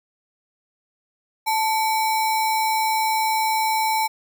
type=tone with sample-and-hold; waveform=sine; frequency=880 Hz; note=A5; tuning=in tune; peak=-18 dBFS; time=1.46-4.08 s; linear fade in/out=20 ms; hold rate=3150 Hz; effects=none